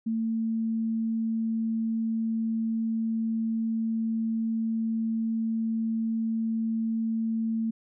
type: tone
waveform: sine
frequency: 224.7 Hz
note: A3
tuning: 37 cents sharp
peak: -25 dBFS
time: 0.06-7.71 s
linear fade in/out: 10 ms
effects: none